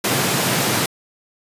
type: high-pass noise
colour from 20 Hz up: pink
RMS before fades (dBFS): -19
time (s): 0.04-0.86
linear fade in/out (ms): 5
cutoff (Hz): 110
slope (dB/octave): 48
effects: resampled to 32000 Hz